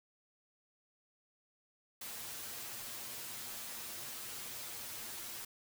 white noise with comb filter, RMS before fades -45 dBFS, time 2.01-5.45 s, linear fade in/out 5 ms, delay 8.5 ms, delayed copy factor +0.85, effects none

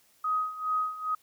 sine tone with tremolo, 1257 Hz, D#6, 17 cents sharp, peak -24 dBFS, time 0.24-1.15 s, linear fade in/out 5 ms, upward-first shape sine, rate 2.4 Hz, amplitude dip 80%, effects white hiss -64 dBFS RMS until 1.22 s

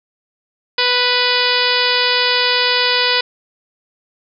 harmonic tone, 493.9 Hz, B4, in tune, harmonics 1 / 2 / 3 / 4 / 5 / 6 / 7 / 8 / 9 / 10, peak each -22 / -22 / -22 / -22 / -22 / -22 / -22 / -22 / -22 / -22 dBFS, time 0.78-3.21 s, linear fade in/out 5 ms, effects none

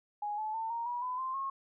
sine tone with pitch steps, 830.6 / 862.9 / 896.4 / 931.2 / 967.4 / 1005 / 1044.1 / 1084.6 Hz, G#5 / A5 / A5 / A#5 / B5 / B5 / C6 / C#6, 0 / -34 / +32 / -2 / -36 / +30 / -4 / -38 cents, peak -33 dBFS, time 0.22-1.5 s, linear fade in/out 5 ms, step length 160 ms, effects none

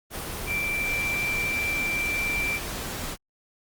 sine tone in noise, 2349 Hz, D7, in tune, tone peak -25 dBFS, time 0.46-2.6 s, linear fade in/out 50 ms, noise pink, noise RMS -33 dBFS, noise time 0.1-3.17 s, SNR +5 dB, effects Opus 24 kbps

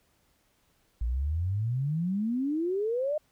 sine exponential sweep, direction up, 55 to 622.3 Hz, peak -26 dBFS, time 1.01-3.18 s, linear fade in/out 5 ms, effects pink hiss -69 dBFS RMS until 3.31 s

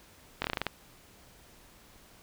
slowing click train, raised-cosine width 0.3 ms, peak -13 dBFS, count 8, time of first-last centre 0.42-0.667 s, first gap 23 ms, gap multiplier 1.14, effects pink hiss -57 dBFS RMS until 2.22 s

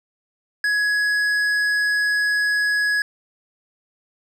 sine tone with tanh clipping, 1676 Hz, G#6, 15 cents sharp, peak -19 dBFS, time 0.64-3.02 s, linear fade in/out 2 ms, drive 10 dB, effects none

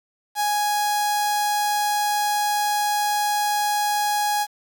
sawtooth tone with notch filter, 830.6 Hz, G#5, in tune, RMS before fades -22 dBFS, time 0.35-4.47 s, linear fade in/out 50 ms, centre 2200 Hz, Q 1.3, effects 8-bit

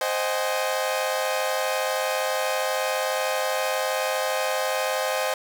sawtooth chord, Ab dominant seventh, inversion first, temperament equal with one note detuned, 523.3 / 622.3 / 758.2 / 830.6 Hz, C5 / Eb5 / Gb5 / Ab5, 0 / 0 / +42 / 0 cents, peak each -23 / -24 / -28 / -28 dBFS, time 0.01-5.34 s, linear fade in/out 2 ms, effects none

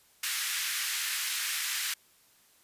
pink high-pass noise, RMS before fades -32 dBFS, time 0.23-1.94 s, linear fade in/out 5 ms, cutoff 1600 Hz, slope 24 dB/octave, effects white hiss -63 dBFS RMS until 2.63 s + resampled to 32000 Hz

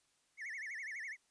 triangle tone with vibrato, 1968 Hz, B6, 7 cents flat, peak -40 dBFS, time 0.37-1.17 s, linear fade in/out 50 ms, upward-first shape sine, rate 12 Hz, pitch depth 220 cents each way, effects white hiss -75 dBFS RMS until 1.3 s + resampled to 22050 Hz

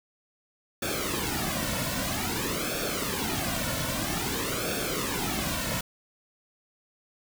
pink noise with flanger, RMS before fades -30 dBFS, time 0.82-5.81 s, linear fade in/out 5 ms, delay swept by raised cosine 1 to 2.5 ms, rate 0.51 Hz, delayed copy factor -0.75, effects none

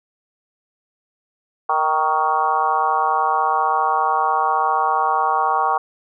harmonic tone with a mistuned harmonic, 155.56 Hz, D#3, in tune, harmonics 3 / 4 / 5 / 6 / 7 / 8 / 9, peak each -30 / -31 / -20 / -22 / -20 / -27 / -30 dBFS, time 1.69-5.78 s, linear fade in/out 5 ms, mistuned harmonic 7, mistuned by +40 cents, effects none

